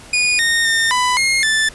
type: tone with pitch steps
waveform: sawtooth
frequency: 2456 / 1845 / 1819 / 997 / 2142 / 1759 Hz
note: D#7 / A#6 / A#6 / B5 / C7 / A6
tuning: -23 / -18 / -43 / +16 / +40 / -1 cents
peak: -10 dBFS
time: 0.13-1.69 s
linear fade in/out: 5 ms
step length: 260 ms
effects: pink hiss -39 dBFS RMS until 1.74 s + resampled to 24000 Hz

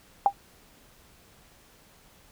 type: tone with exponential decay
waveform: sine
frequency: 800 Hz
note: G5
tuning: 35 cents sharp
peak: -12 dBFS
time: 0.26-0.33 s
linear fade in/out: 1 ms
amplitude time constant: 15 ms
effects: pink hiss -57 dBFS RMS until 2.31 s

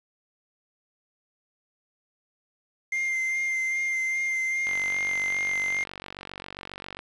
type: tone with vibrato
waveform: triangle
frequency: 2097 Hz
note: C7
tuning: 3 cents sharp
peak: -23 dBFS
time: 2.92-5.84 s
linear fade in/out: 5 ms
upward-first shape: sine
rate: 2.5 Hz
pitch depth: 17 cents each way
type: click train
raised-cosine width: 0.3 ms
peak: -21 dBFS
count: 111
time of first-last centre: 4.67-6.991 s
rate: 47.4 Hz
effects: resampled to 22050 Hz + 8-bit

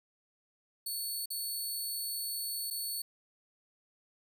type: tone with dropouts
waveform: 10% pulse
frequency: 4435 Hz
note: C#8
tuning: in tune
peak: -28 dBFS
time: 0.86-3.02 s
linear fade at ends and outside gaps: 5 ms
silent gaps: 1.258-1.303 / 2.703-2.708 s
effects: none

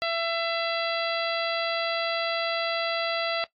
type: harmonic tone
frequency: 670 Hz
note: E5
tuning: 28 cents sharp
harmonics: 1 / 2 / 3 / 4 / 5 / 6 / 7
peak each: -29 / -32 / -34 / -35 / -36 / -37 / -37 dBFS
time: 0.02-3.44 s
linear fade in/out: 0 ms
effects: noise-tail reverb RT60 0.1 s tail -18 dB re dry + AAC 48 kbps

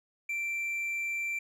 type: tone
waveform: triangle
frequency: 2349 Hz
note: D7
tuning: in tune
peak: -29 dBFS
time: 0.29-1.39 s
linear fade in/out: 5 ms
effects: none

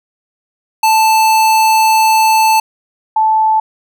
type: tone pair in turn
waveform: square / sine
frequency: 880 / 874.4 Hz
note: A5 / A5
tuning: 0 / -11 cents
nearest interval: unison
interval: 11 cents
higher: first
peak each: -8 dBFS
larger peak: neither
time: 0.83-2.6 / 3.16-3.6 s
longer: first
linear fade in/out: 5 ms
effects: none

